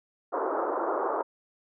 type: band-pass noise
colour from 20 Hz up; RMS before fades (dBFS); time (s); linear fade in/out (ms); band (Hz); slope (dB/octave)
pink; -29; 0.32-1.23; 20; 330 to 1300; 48
effects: none